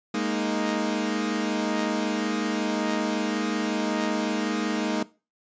sawtooth chord, Ab suspended second, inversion none, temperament equal, 207.7 / 233.1 / 311.1 Hz, Ab3 / Bb3 / Eb4, 0 / 0 / 0 cents, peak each -25 dBFS, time 0.14-5.03 s, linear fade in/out 5 ms, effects noise-tail reverb RT60 0.3 s tail -19 dB re dry + resampled to 16000 Hz

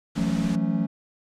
pink noise, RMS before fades -37 dBFS, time 0.15-0.56 s, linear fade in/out 10 ms
triangle chord, F# minor seventh, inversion third, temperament equal with one note detuned, 168.18 / 185 / 220 / 277.2 Hz, E3 / F#3 / A3 / C#4, +35 / 0 / 0 / 0 cents, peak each -25 / -25 / -24 / -28 dBFS, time 0.16-0.87 s, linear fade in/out 20 ms
effects low-pass 7000 Hz 12 dB/octave

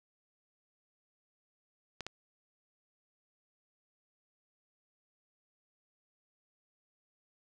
clicks, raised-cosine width 0.2 ms, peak -22 dBFS, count 2, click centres 2.007 / 2.066 s, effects none

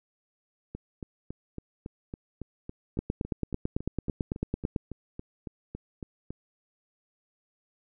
two click trains, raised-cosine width 3 ms, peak -24 / -15 dBFS, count 21 / 17, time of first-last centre 0.75-6.306 / 2.99-4.762 s, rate 3.6 / 9.03 Hz, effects none

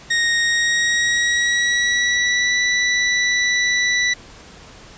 sawtooth tone with pitch glide, 1864.7 to 1967.6 Hz, A#6 to B6, 0 to -7 cents, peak -12 dBFS, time 0.1-4.14 s, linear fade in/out 10 ms, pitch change +93 cents, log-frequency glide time 0.42-2.57 s, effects pink hiss -42 dBFS RMS until 4.97 s + resampled to 16000 Hz

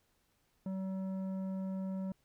sine tone with tanh clipping, 190.2 Hz, F#3, 48 cents sharp, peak -37 dBFS, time 0.66-2.12 s, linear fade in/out 2 ms, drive 10 dB, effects pink hiss -75 dBFS RMS until 2.24 s

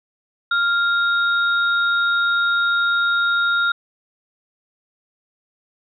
sine tone pair together, 1396.9 / 3729 Hz, F6 / A#7, 0 / 0 cents, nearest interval octave + perfect fourth, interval 1700 cents, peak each -16 / -25 dBFS, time 0.51-3.72 s, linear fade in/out 5 ms, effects none

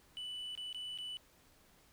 sine tone with dropouts, 2979 Hz, F#7, 11 cents sharp, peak -38 dBFS, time 0.17-1.17 s, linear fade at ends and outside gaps 0 ms, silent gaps 0.552-0.576 / 0.728-0.746 / 0.976-0.986 s, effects tanh soft clip ceiling -40 dBFS + pink hiss -66 dBFS RMS until 1.92 s

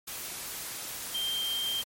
sine tone in noise, 3164 Hz, G7, 15 cents sharp, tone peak -29 dBFS, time 1.14-1.82 s, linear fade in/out 10 ms, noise white, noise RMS -38 dBFS, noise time 0.07-1.84 s, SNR +6 dB, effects MP3 64 kbps

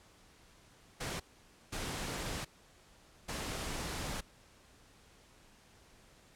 pink noise bursts at uneven times, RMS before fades -39 dBFS, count 3, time 1-1.2 / 1.72-2.45 / 3.28-4.21 s, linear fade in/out 10 ms, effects pink hiss -62 dBFS RMS until 6.35 s + low-pass 10000 Hz 12 dB/octave

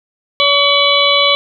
harmonic tone with a mistuned harmonic, 568 Hz, C#5, 42 cents sharp, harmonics 1 / 2 / 4 / 5 / 6 / 7, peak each -16 / -16 / -16 / -16 / -16 / -16 dBFS, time 0.4-1.35 s, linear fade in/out 0 ms, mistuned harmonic 5, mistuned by +91 cents, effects none

